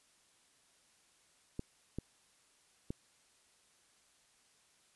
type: clicks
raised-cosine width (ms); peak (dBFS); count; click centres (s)
3; -25; 3; 1.594 / 1.986 / 2.905
effects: white hiss -69 dBFS RMS until 4.95 s + resampled to 24000 Hz